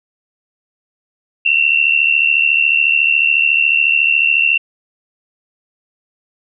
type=tone pair together; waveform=sine; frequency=2680 / 2754 Hz; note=E7 / F7; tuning=+28 / -25 cents; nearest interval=unison; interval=47 cents; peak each=-13 dBFS; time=1.45-4.58 s; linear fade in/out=10 ms; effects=none